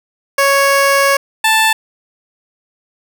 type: tone pair in turn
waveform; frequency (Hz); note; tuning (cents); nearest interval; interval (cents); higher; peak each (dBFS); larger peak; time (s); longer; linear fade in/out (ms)
15% pulse; 554.4 / 881; C#5 / A5; 0 / +2; minor sixth; 802; second; -3; neither; 0.38-1.17 / 1.44-1.73; first; 5
effects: none